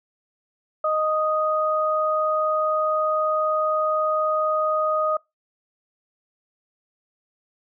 sine tone pair together, 620.5 / 1244.5 Hz, D#5 / D#6, -5 / 0 cents, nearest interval octave, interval 1205 cents, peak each -22 dBFS, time 0.84-5.17 s, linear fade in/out 5 ms, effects noise-tail reverb RT60 0.2 s tail -24 dB re dry

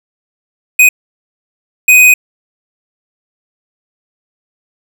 square tone bursts at uneven times, 2499 Hz, D#7, 7 cents sharp, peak -3 dBFS, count 2, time 0.79-0.89 / 1.88-2.14 s, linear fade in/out 5 ms, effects none

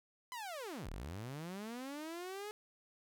sawtooth linear two-way sweep, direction down then up, 1027 to 31.29 to 427.1 Hz, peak -39 dBFS, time 0.32-2.51 s, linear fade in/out 0 ms, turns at 0.89 s, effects none

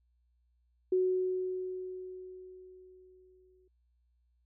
sine tone with exponential decay, 370 Hz, F#4, in tune, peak -24 dBFS, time 0.92-3.68 s, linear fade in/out 5 ms, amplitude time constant 600 ms, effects added 60 Hz sine -69 dBFS peak until 4.45 s

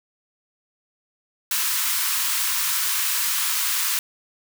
white high-pass noise, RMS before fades -23 dBFS, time 1.51-3.99 s, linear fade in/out 2 ms, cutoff 920 Hz, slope 96 dB/octave, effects none

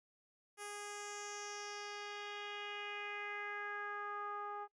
10% pulse tone with low-pass filter sweep, 411.7 Hz, G#4, 15 cents flat, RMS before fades -45 dBFS, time 0.57-4.68 s, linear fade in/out 50 ms, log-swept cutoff 10000 to 1000 Hz, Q 3.1, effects noise-tail reverb RT60 0.1 s tail -22 dB re dry

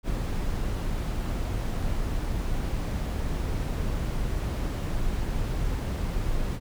brown noise, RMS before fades -28 dBFS, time 0.03-6.6 s, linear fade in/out 50 ms, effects none

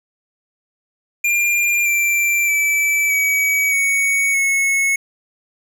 square tone with pitch steps, 2397 / 2354 / 2313 / 2272 / 2231 / 2192 Hz, D7 / D7 / D7 / C#7 / C#7 / C#7, +35 / +3 / -27 / +42 / +11 / -20 cents, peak -15 dBFS, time 1.24-4.96 s, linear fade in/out 5 ms, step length 620 ms, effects none

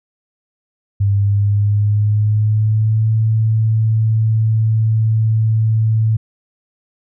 sine tone with pitch glide, 100.2 to 110.54 Hz, G2 to A2, +38 to +8 cents, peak -11 dBFS, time 1-6.17 s, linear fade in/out 10 ms, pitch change +170 cents, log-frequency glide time 1.12-3.11 s, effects none

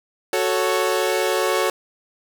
sawtooth chord, F# minor, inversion none, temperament equal, 370 / 440 / 554.4 Hz, F#4 / A4 / C#5, 0 / 0 / 0 cents, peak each -19 dBFS, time 0.33-1.7 s, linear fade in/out 2 ms, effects none

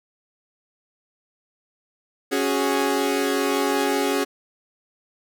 sawtooth chord, C# suspended fourth, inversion none, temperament equal, 277.2 / 370 / 415.3 Hz, C#4 / F#4 / G#4, 0 / 0 / 0 cents, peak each -20 / -22 / -20 dBFS, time 2.31-4.25 s, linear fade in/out 20 ms, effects none

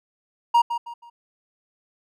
triangle tone with echo, 943 Hz, A#5, 20 cents sharp, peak -11 dBFS, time 0.54-0.62 s, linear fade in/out 10 ms, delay 160 ms, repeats 3, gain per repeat -10 dB, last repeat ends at 1.1 s, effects none

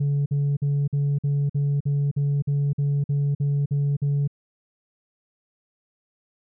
sine tone bursts, 142.5 Hz, C#3, 48 cents sharp, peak -17 dBFS, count 14, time 0-4.277 s, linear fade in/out 10 ms, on 260 ms, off 49 ms, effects tanh soft clip ceiling -18 dBFS

